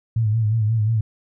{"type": "tone with vibrato", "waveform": "sine", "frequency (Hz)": 110, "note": "A2", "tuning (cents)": 0, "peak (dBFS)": -16, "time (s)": [0.16, 1.01], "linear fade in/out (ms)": 5, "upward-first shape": "sine", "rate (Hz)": 5.6, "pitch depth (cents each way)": 76, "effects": []}